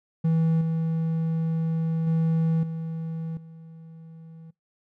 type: tone with level steps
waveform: triangle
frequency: 162.6 Hz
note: E3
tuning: 23 cents flat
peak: -17 / -21 / -18 / -27 / -40 dBFS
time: 0.24-4.51 s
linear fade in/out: 10 ms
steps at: 0.61 / 2.07 / 2.63 / 3.37 s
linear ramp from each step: 2 ms
effects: noise-tail reverb RT60 0.2 s tail -25 dB re dry